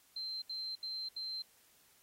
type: tone bursts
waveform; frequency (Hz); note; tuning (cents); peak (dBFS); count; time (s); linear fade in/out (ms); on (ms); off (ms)
sine; 4122; C8; -27; -38; 4; 0.16-1.422; 5; 260; 74
effects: white hiss -67 dBFS RMS until 2.02 s + AAC 48 kbps